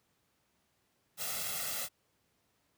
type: noise with comb filter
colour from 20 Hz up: white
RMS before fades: -37 dBFS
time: 1.17-1.89 s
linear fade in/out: 50 ms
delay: 1.5 ms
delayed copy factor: +0.8
effects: pink hiss -75 dBFS RMS until 2.77 s + high-pass 80 Hz 12 dB/octave